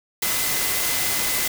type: tone in noise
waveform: sine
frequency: 2034 Hz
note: C7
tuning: 50 cents flat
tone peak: -32 dBFS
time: 0.22-1.48 s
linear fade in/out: 5 ms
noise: white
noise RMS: -23 dBFS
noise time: 0.22-1.48 s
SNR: -12 dB
effects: none